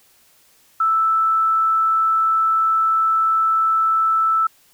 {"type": "tone", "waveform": "sine", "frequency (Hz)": 1318.5, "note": "E6", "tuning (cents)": 0, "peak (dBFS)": -14, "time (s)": [0.8, 4.47], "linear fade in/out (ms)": 5, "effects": ["white hiss -55 dBFS RMS until 4.73 s"]}